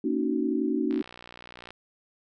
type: chord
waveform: sine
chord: D# minor seventh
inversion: second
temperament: just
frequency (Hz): 233.3 / 280 / 311.1 / 373.4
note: A#3 / C#4 / D#4 / F#4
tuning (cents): +2 / +18 / 0 / +16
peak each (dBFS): -30 / -28 / -29 / -31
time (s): 0.04-1.02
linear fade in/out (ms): 5
type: click train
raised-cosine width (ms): 0.3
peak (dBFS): -27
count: 49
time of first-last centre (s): 0.91-1.706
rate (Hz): 60.3
effects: none